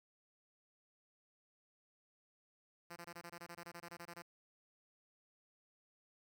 5% pulse tone bursts, 171.8 Hz, F3, 28 cents flat, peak -37 dBFS, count 16, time 2.9-4.223 s, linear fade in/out 10 ms, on 63 ms, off 21 ms, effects none

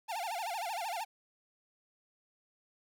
45% pulse tone with vibrato, 790 Hz, G5, 13 cents sharp, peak -35 dBFS, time 0.08-1.05 s, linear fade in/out 20 ms, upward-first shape sine, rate 13 Hz, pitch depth 260 cents each way, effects none

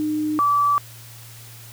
sine tone pair in turn, 305 / 1156.2 Hz, D#4 / D6, -34 / -27 cents, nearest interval octave + major seventh, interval 2307 cents, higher second, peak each -20 / -15 dBFS, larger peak second, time 0-0.39 / 0.39-0.78 s, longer neither, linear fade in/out 0 ms, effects added 115 Hz sine -42 dBFS peak until 1.72 s + white hiss -44 dBFS RMS until 1.72 s

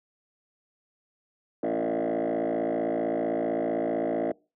sine tone with frequency modulation, 466.6 Hz, A#4, 2 cents sharp, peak -22 dBFS, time 1.63-4.32 s, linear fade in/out 5 ms, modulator 55.6 Hz, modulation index 4, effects noise-tail reverb RT60 0.3 s tail -26 dB re dry + tanh soft clip ceiling -24 dBFS

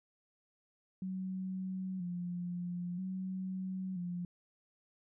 sine tone with vibrato, 181.9 Hz, F#3, 29 cents flat, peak -36 dBFS, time 1.02-4.25 s, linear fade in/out 2 ms, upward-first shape square, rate 0.51 Hz, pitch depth 53 cents each way, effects none

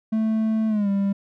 triangle tone with pitch glide, 220 to 198.28 Hz, A3 to G3, 0 to +20 cents, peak -17 dBFS, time 0.12-1.13 s, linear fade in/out 10 ms, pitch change -180 cents, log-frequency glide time 0.68-0.89 s, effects none

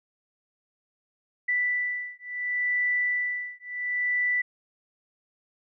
sine beating tone pair, 1975.5 / 1976.21 Hz, B6 / B6, 0 / +1 cents, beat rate 0.71 Hz, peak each -28 dBFS, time 1.48-4.42 s, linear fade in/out 10 ms, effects none

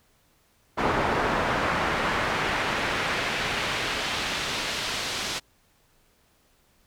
brown noise with band-pass filter sweep, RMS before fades -27 dBFS, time 0.77-5.4 s, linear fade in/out 20 ms, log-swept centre 1100 to 4800 Hz, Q 0.93, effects pink hiss -64 dBFS RMS until 6.86 s

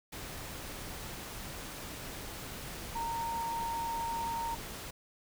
sine tone in noise, 923 Hz, A#5, 17 cents flat, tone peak -33 dBFS, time 2.95-4.55 s, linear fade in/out 10 ms, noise pink, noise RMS -43 dBFS, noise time 0.12-4.91 s, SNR +7 dB, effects none

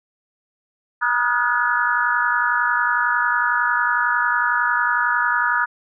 sine tone cluster, 960 / 1240 / 1427 / 1478 / 1703 Hz, B5 / D#6 / F6 / F#6 / G#6, -49 / -6 / +37 / -2 / +43 cents, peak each -23 dBFS, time 1.01-5.66 s, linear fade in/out 20 ms, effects none

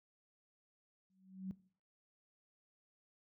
sine tone with exponential growth, 189.1 Hz, F#3, 38 cents sharp, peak -37 dBFS, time 1.1-1.51 s, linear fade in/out 0 ms, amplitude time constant 89 ms, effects noise-tail reverb RT60 0.5 s tail -19 dB re dry + high-pass 60 Hz 12 dB/octave

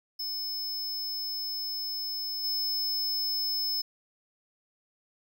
square tone with level steps, 5220 Hz, E8, 18 cents flat, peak -32 / -28 dBFS, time 0.19-3.82 s, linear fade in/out 10 ms, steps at 2.43 s, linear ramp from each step 20 ms, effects none

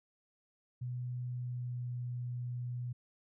sine tone with pitch glide, 123.9 to 122.69 Hz, B2 to B2, +6 to -11 cents, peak -36 dBFS, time 0.81-2.93 s, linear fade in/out 10 ms, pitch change -17 cents, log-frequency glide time 1.27-1.89 s, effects none

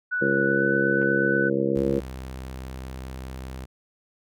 sine tone with pitch glide, 1480 to 1498.1 Hz, F#6 to F#6, 0 to +21 cents, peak -23 dBFS, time 0.11-1.5 s, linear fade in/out 20 ms, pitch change +21 cents, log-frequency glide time 0.44-0.64 s
harmonic tone, 68.3 Hz, C#2, 25 cents flat, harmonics 2 / 3 / 4 / 5 / 6 / 7 / 8, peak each -32 / -28 / -31 / -26 / -32 / -26 / -31 dBFS, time 0.21-2 s, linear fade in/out 10 ms
clicks, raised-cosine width 0.5 ms, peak -27 dBFS, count 2, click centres 1.017 / 1.03 s
sawtooth tone, 64.9 Hz, C2, 13 cents flat, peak -30 dBFS, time 1.75-3.66 s, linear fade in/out 20 ms
effects none

